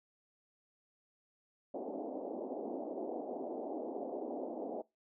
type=band-pass noise; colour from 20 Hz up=pink; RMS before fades=-41 dBFS; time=1.74-4.82 s; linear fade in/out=5 ms; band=250 to 760 Hz; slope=48 dB/octave; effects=noise-tail reverb RT60 0.2 s tail -21 dB re dry